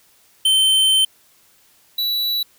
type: tone pair in turn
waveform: square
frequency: 3095 / 3937 Hz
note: G7 / B7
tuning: -23 / -6 cents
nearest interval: major third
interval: 417 cents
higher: second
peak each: -13 / -19 dBFS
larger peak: first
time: 0.45-1.05 / 1.98-2.43 s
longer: first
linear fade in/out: 5 ms
effects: white hiss -55 dBFS RMS until 2.58 s